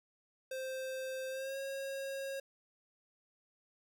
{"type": "tone with pitch glide", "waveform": "square", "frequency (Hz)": [523.3, 543.9], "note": ["C5", "C#5"], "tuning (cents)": [0, -33], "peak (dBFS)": -39, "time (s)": [0.51, 2.4], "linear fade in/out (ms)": 5, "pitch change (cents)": 67, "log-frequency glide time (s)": [1.29, 1.57], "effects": []}